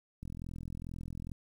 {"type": "click train", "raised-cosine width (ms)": 5, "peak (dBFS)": -30, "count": 47, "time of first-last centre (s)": [0.23, 1.317], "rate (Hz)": 42.3, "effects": ["10-bit"]}